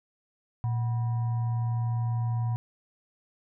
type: tone with frequency modulation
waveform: sine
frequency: 116.54 Hz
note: A#2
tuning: in tune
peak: -25 dBFS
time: 0.64-2.56 s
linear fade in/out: 0 ms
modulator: 859 Hz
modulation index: 0.24
effects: none